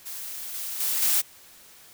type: noise with level steps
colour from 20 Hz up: blue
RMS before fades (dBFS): -36 / -33 / -26 / -22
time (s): 0.05-1.22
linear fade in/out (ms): 20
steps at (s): 0.54 / 0.8 / 1.02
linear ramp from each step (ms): 5
effects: white hiss -51 dBFS RMS until 1.93 s